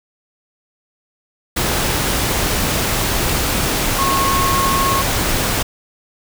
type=tone in noise; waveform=sine; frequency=1089 Hz; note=C#6; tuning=31 cents flat; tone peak=-16 dBFS; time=3.98-5.02 s; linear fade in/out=10 ms; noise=pink; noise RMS=-18 dBFS; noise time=1.56-5.63 s; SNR=-1 dB; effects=none